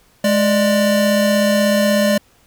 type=tone pair together; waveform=square; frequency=209.6 / 592.4 Hz; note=G#3 / D5; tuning=+16 / +15 cents; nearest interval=octave + tritone; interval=1799 cents; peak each=-16 dBFS; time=0.24-2.18 s; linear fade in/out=5 ms; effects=pink hiss -54 dBFS RMS until 2.46 s